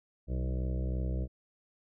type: harmonic tone with a mistuned harmonic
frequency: 63 Hz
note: B1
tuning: 35 cents sharp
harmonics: 1 / 2 / 3 / 5 / 6 / 7 / 8 / 9 / 10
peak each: -31 / -37 / -41 / -45 / -50 / -50 / -49 / -51 / -52 dBFS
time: 0.27-1.28 s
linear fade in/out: 50 ms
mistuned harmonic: 3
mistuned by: +25 cents
effects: none